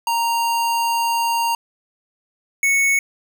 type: tone pair in turn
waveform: square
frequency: 930 / 2212 Hz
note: A#5 / C#7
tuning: -4 / -4 cents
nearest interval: octave + minor third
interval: 1500 cents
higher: second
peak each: -18 / -15 dBFS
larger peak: second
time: 0.07-1.55 / 2.63-2.99 s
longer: first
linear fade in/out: 2 ms
effects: none